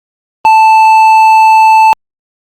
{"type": "tone with hard clipping", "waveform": "sine", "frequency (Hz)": 880, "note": "A5", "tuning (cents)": 0, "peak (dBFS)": -3, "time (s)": [0.45, 1.93], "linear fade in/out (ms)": 0, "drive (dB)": 6, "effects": ["Opus 32 kbps"]}